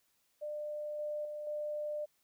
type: tone with level steps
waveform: sine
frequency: 598 Hz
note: D5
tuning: 31 cents sharp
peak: -37 / -35 / -39 / -35 dBFS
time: 0.41-2.06 s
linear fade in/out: 20 ms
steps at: 0.99 / 1.25 / 1.47 s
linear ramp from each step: 2 ms
effects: white hiss -75 dBFS RMS until 2.23 s